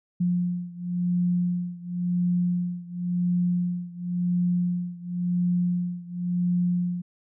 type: beating tone pair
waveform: sine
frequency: 176.7 / 177.64 Hz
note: F3 / F3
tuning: +21 / +30 cents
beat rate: 0.94 Hz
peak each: -25 / -27 dBFS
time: 0.2-7.02 s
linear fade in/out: 10 ms
effects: none